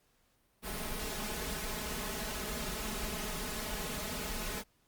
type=noise with comb filter; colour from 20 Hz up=pink; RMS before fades=-38 dBFS; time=0.62-4.64 s; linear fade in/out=50 ms; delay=4.7 ms; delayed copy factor=+0.9; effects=pink hiss -72 dBFS RMS until 4.87 s + Opus 48 kbps